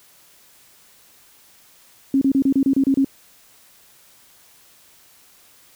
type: tone bursts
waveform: sine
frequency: 271.4 Hz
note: C#4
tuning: 36 cents flat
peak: -13 dBFS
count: 9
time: 2.14-3.046 s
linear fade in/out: 2 ms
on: 74 ms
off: 30 ms
effects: white hiss -52 dBFS RMS until 5.75 s